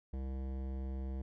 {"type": "tone with hard clipping", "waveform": "sine", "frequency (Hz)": 66, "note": "C2", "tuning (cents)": 16, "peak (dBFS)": -39, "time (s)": [0.13, 1.22], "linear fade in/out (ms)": 5, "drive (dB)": 16, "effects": []}